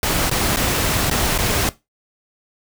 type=noise with dropouts; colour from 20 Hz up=pink; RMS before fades=-19 dBFS; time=0.03-1.69 s; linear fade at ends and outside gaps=1 ms; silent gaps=0.297-0.313 / 0.561-0.57 / 1.099-1.112 / 1.378-1.387 s; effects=noise-tail reverb RT60 0.2 s tail -17 dB re dry